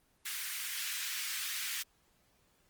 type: high-pass noise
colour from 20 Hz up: pink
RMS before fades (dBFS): -38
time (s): 0.25-1.83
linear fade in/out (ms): 10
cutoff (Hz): 1700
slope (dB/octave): 24
effects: pink hiss -71 dBFS RMS until 2.69 s + Opus 24 kbps